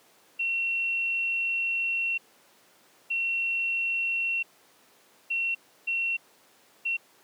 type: tone bursts at uneven times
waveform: sine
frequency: 2723 Hz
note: F7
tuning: 44 cents flat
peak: -25 dBFS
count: 5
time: 0.39-2.18 / 3.1-4.43 / 5.3-5.55 / 5.87-6.17 / 6.85-6.97 s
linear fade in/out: 10 ms
effects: pink hiss -59 dBFS RMS until 7.23 s + high-pass 300 Hz 12 dB/octave